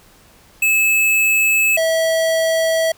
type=tone pair in turn; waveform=square; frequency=2601 / 650.2 Hz; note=E7 / E5; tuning=-24 / -24 cents; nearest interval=2 octaves; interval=2400 cents; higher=first; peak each=-13 / -15 dBFS; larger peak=first; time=0.62-1.77 / 1.77-2.92 s; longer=neither; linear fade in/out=5 ms; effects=pink hiss -49 dBFS RMS until 2.97 s